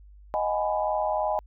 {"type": "chord", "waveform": "sine", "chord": "G# minor seventh", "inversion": "second", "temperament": "just", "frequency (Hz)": [623, 747.5, 830.6, 996.7], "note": ["D#5", "F#5", "G#5", "B5"], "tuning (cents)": [2, 17, 0, 16], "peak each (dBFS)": [-27, -32, -28, -32], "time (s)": [0.34, 1.39], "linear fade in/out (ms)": 0, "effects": ["added 50 Hz sine -47 dBFS peak until 1.46 s"]}